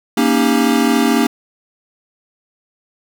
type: chord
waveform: square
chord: Eb dominant seventh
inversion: second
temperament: equal with one note detuned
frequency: 233.1 / 277.2 / 311.1 / 400 Hz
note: Bb3 / Db4 / Eb4 / G4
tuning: 0 / 0 / 0 / +35 cents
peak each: -16 / -17 / -20 / -21 dBFS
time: 0.17-1.27 s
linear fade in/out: 5 ms
effects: none